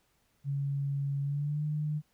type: tone with pitch glide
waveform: sine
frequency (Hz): 140 to 150.92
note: C#3 to D3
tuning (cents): +18 to +48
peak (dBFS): -29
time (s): 0.44-2.02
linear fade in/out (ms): 50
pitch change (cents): +130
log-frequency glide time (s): 1.22-1.64
effects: pink hiss -72 dBFS RMS until 2.13 s